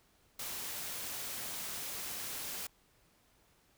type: noise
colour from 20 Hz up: white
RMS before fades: -41 dBFS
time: 0.39-2.67 s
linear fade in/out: 5 ms
effects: pink hiss -69 dBFS RMS until 3.77 s